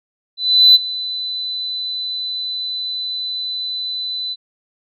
sine tone with ADSR envelope, 4004 Hz, B7, 23 cents sharp, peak -3 dBFS, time 0.37-4.36 s, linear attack 380 ms, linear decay 25 ms, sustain -18 dB, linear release 39 ms, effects tanh soft clip ceiling 0 dBFS

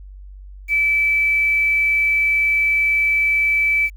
sine tone with quantisation, 2311 Hz, D7, 28 cents flat, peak -14 dBFS, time 0.68-3.9 s, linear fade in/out 50 ms, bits 7, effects added 48 Hz sine -35 dBFS peak until 3.96 s

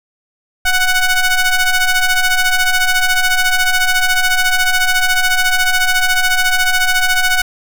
sawtooth ring-modulated tone, 740 Hz, F#5, in tune, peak -4 dBFS, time 0.65-7.42 s, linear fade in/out 5 ms, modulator 747 Hz, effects 7-bit

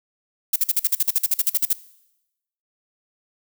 violet noise bursts, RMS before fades -18 dBFS, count 16, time 0.53-1.731 s, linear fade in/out 5 ms, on 31 ms, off 47 ms, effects noise-tail reverb RT60 0.9 s tail -19 dB re dry

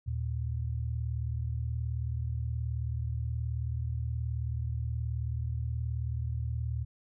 sine tone pair together, 77.78 / 116.54 Hz, D#2 / A#2, 0 / 0 cents, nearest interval perfect fifth, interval 700 cents, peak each -33 / -33 dBFS, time 0.06-6.85 s, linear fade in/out 20 ms, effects none

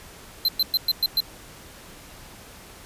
square tone bursts, 4096 Hz, C8, 38 cents flat, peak -18 dBFS, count 6, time 0.45-1.204 s, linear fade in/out 2 ms, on 34 ms, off 110 ms, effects pink hiss -45 dBFS RMS until 2.85 s + resampled to 32000 Hz

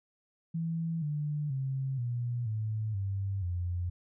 sine tone with pitch steps, 164.81 / 148.54 / 133.87 / 120.65 / 108.73 / 98 / 88.32 Hz, E3 / D3 / C3 / B2 / A2 / G2 / F2, 0 / +20 / +40 / -40 / -20 / 0 / +20 cents, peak -30 dBFS, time 0.54-3.9 s, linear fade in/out 10 ms, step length 480 ms, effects none

